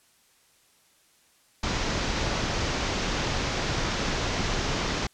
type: low-pass noise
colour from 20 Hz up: pink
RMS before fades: -28 dBFS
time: 1.63-5.07 s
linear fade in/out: 5 ms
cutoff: 6600 Hz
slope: 48 dB/octave
effects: white hiss -62 dBFS RMS until 5.13 s + low-pass 11000 Hz 12 dB/octave